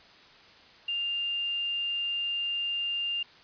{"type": "tone with quantisation", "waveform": "sine", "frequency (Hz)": 2800, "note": "F7", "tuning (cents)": 4, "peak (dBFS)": -28, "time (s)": [0.88, 3.23], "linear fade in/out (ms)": 5, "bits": 9, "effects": ["white hiss -54 dBFS RMS until 3.43 s", "resampled to 11025 Hz"]}